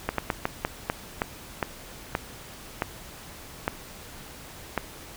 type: slowing click train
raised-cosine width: 0.5 ms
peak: -9 dBFS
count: 12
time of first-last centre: 0.09-4.777 s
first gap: 93 ms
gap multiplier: 1.28
effects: pink hiss -44 dBFS RMS until 5.16 s